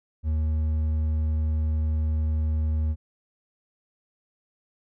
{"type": "tone with hard clipping", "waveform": "triangle", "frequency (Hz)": 77.78, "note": "D#2", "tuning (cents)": 0, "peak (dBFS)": -23, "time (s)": [0.23, 2.96], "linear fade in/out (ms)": 50, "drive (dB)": 7, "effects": []}